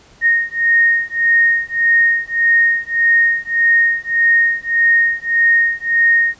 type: beating tone pair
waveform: sine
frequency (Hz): 1855 / 1856.7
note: A#6 / A#6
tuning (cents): -9 / -7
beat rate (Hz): 1.7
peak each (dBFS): -14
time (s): 0.21-6.35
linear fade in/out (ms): 50
effects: pink hiss -47 dBFS RMS until 6.39 s + resampled to 16000 Hz